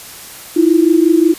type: tone pair together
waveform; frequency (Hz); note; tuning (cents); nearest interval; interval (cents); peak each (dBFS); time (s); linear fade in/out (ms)
sine; 317.6 / 343.1; D#4 / F4; +36 / -31; minor second; 133; -10; 0.56-1.34; 10
effects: white hiss -33 dBFS RMS until 1.38 s + resampled to 32000 Hz